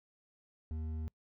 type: tone with hard clipping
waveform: triangle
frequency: 79.1 Hz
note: D#2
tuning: 29 cents sharp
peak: -38 dBFS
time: 0.71-1.08 s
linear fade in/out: 0 ms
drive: 11 dB
effects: noise-tail reverb RT60 0.1 s tail -26 dB re dry